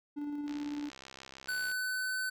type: tone with tremolo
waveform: triangle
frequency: 291.9 Hz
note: D4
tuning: 10 cents flat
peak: -32 dBFS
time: 0.16-0.9 s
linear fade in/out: 20 ms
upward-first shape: square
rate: 18 Hz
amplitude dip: 25%
type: click train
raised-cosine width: 0.2 ms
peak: -30 dBFS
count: 83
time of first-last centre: 0.48-1.715 s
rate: 66.4 Hz
type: tone with pitch glide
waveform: square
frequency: 1500 to 1513.9 Hz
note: F#6 to F#6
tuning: +23 to +39 cents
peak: -33 dBFS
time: 1.48-2.3 s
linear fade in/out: 10 ms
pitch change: +16 cents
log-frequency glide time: 1.59-2.18 s
effects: none